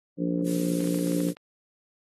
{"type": "harmonic tone", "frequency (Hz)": 58.27, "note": "A#1", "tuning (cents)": 0, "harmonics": [3, 4, 5, 6, 7, 8, 9], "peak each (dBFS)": [-28, -37, -27, -39, -40, -38, -36], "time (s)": [0.17, 1.34], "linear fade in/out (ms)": 50}
{"type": "noise", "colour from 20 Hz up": "blue", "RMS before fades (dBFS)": -38, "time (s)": [0.44, 1.34], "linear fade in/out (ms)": 50}
{"type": "clicks", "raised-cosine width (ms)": 0.3, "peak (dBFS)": -28, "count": 10, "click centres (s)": [0.806, 0.842, 0.874, 0.945, 0.988, 1.072, 1.12, 1.204, 1.287, 1.369]}
{"effects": ["AAC 32 kbps"]}